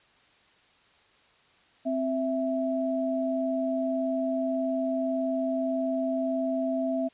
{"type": "tone pair together", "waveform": "sine", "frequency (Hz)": [261.6, 660.1], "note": ["C4", "E5"], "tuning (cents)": [0, 2], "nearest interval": "octave + major third", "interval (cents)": 1602, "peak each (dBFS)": -28, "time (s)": [1.85, 7.09], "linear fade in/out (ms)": 20, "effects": ["white hiss -61 dBFS RMS until 7.13 s", "resampled to 8000 Hz"]}